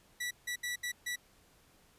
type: tone bursts at uneven times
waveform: sawtooth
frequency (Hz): 1954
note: B6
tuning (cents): -19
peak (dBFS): -31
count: 5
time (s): 0.2-0.31 / 0.47-0.56 / 0.63-0.76 / 0.83-0.92 / 1.06-1.16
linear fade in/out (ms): 10
effects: pink hiss -65 dBFS RMS until 1.98 s + resampled to 32000 Hz